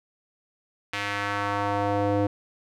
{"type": "tone with band-pass filter sweep", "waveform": "square", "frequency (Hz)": 101.7, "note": "G#2", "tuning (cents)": -36, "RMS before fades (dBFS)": -26, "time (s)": [0.93, 2.27], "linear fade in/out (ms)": 5, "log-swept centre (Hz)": [2400, 430], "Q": 1.4, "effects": []}